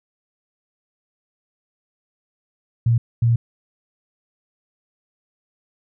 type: tone bursts at uneven times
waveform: sine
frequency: 116.9 Hz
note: A#2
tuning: 5 cents sharp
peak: -13 dBFS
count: 2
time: 2.86-2.98 / 3.22-3.36 s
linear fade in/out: 5 ms
effects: none